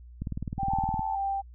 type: click train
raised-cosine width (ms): 5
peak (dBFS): -20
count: 16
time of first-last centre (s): 0.22-0.993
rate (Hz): 19.4
type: tone with tremolo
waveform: sine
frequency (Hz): 787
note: G5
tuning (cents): +7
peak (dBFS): -26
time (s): 0.58-1.42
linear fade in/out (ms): 20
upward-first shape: sine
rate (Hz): 1.8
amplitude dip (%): 55
type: tone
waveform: sine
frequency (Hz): 873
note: A5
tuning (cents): -14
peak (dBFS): -30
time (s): 0.7-1.16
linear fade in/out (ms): 10
effects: added 60 Hz sine -45 dBFS peak until 1.54 s